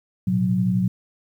sine tone cluster, 113.9 / 125.9 / 183.6 Hz, A#2 / B2 / F#3, -40 / +34 / -13 cents, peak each -25 / -26 / -19 dBFS, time 0.27-0.88 s, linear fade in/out 5 ms, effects 9-bit

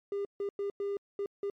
triangle tone bursts at uneven times, 401.4 Hz, G4, 41 cents sharp, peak -28 dBFS, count 6, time 0.12-0.25 / 0.4-0.49 / 0.59-0.7 / 0.8-0.97 / 1.19-1.26 / 1.43-1.5 s, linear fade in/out 2 ms, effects tanh soft clip ceiling -25 dBFS + MP3 64 kbps

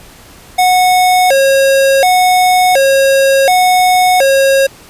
square tone with vibrato, 631 Hz, D#5, 24 cents sharp, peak -7 dBFS, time 0.58-4.67 s, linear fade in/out 10 ms, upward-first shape square, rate 0.69 Hz, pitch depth 260 cents each way, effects pink hiss -38 dBFS RMS until 4.89 s + resampled to 32000 Hz

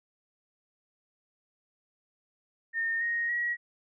sine tone with pitch steps, 1827 / 1868.6 / 1911.2 Hz, A#6 / A#6 / A#6, -35 / +4 / +43 cents, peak -27 dBFS, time 2.73-3.57 s, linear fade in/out 50 ms, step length 280 ms, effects none

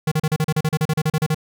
square tone bursts, 155.56 Hz, D#3, in tune, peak -17 dBFS, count 16, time 0.07-1.346 s, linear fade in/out 5 ms, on 46 ms, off 36 ms, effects none

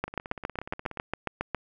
two click trains, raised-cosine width 0.5 ms, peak -13 / -23 dBFS, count 12 / 16, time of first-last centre 0.04-1.547 / 0.08-0.973 s, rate 7.3 / 16.8 Hz, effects none

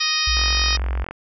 harmonic tone, 622.3 Hz, D#5, in tune, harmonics 2 / 3 / 4 / 5 / 6 / 7 / 8 / 9, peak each -29 / -28 / -26 / -29 / -26 / -30 / -24 / -26 dBFS, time 0-0.77 s, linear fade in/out 10 ms
sine tone with vibrato, 61 Hz, B1, 21 cents flat, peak -20 dBFS, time 0.27-1.04 s, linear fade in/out 5 ms, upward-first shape sine, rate 13 Hz, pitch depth 68 cents each way
click train, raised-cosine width 0.5 ms, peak -16 dBFS, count 34, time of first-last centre 0.37-1.11 s, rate 44.6 Hz
effects none

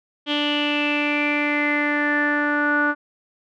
sawtooth tone with low-pass filter sweep, 293.7 Hz, D4, in tune, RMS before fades -21 dBFS, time 0.26-2.95 s, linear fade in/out 50 ms, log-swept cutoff 3200 to 1400 Hz, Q 8.9, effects none

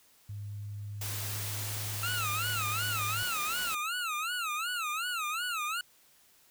sine tone with pitch glide, 102.7 to 104.74 Hz, G#2 to G#2, -19 to +15 cents, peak -37 dBFS, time 0.29-3.23 s, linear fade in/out 5 ms, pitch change +34 cents, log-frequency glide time 1.39-1.83 s
white noise, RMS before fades -38 dBFS, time 1.01-3.75 s, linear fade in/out 5 ms
25% pulse tone with vibrato, 1332 Hz, E6, 18 cents sharp, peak -28 dBFS, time 2.03-5.81 s, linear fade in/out 2 ms, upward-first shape sine, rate 2.7 Hz, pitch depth 180 cents each way
effects white hiss -63 dBFS RMS until 6.5 s

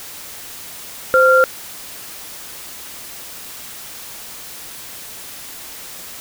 sine tone pair together, 519 / 1385.6 Hz, C5 / F6, -14 / -14 cents, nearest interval octave + perfect fourth, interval 1700 cents, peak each -11 dBFS, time 1.14-1.44 s, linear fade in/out 0 ms, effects white hiss -34 dBFS RMS until 6.2 s

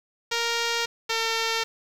5% pulse tone pair in turn, 466.2 / 452.9 Hz, A#4 / A#4, 0 / -50 cents, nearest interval minor second, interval 50 cents, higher first, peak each -12 dBFS, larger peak neither, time 0.31-0.86 / 1.09-1.64 s, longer neither, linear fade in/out 10 ms, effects low-pass 8000 Hz 12 dB/octave + 8-bit

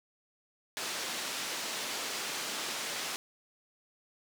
white band-pass noise, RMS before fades -37 dBFS, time 0.77-3.16 s, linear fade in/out 0 ms, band 220 to 6100 Hz, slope 12 dB/octave, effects none

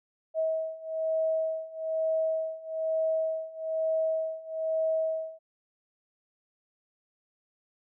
sine beating tone pair, 640 / 641.1 Hz, D#5 / E5, +49 / -48 cents, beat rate 1.1 Hz, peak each -31 / -29 dBFS, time 0.34-5.39 s, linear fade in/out 50 ms, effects none

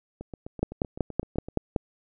two click trains, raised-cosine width 2 ms, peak -24 / -10 dBFS, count 11 / 7, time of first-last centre 0.21-1.486 / 0.63-1.762 s, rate 7.84 / 5.3 Hz, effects none

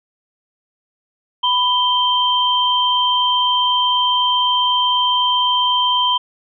sine tone pair together, 993 / 3138 Hz, B5 / G7, +9 / +1 cents, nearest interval octave + minor sixth, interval 1992 cents, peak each -16 dBFS, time 1.43-6.18 s, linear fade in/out 10 ms, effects none

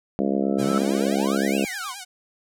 harmonic tone, 68.3 Hz, C#2, 25 cents flat, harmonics 3 / 4 / 5 / 6 / 7 / 8 / 9 / 10, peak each -24 / -26 / -28 / -30 / -31 / -32 / -33 / -34 dBFS, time 0.19-1.65 s, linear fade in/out 0 ms
sine tone with exponential growth, 1317 Hz, E6, 2 cents flat, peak -22 dBFS, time 0.42-0.78 s, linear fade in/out 1 ms, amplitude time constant 78 ms
45% pulse exponential two-way sweep, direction up then down, 110 to 2873 to 919 Hz, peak -30 dBFS, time 0.57-1.95 s, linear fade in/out 50 ms, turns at 1.59 s
5% pulse tone with vibrato, 772 Hz, G5, 27 cents flat, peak -23 dBFS, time 0.58-2.05 s, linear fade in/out 20 ms, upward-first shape sine, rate 9.5 Hz, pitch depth 100 cents each way
effects none

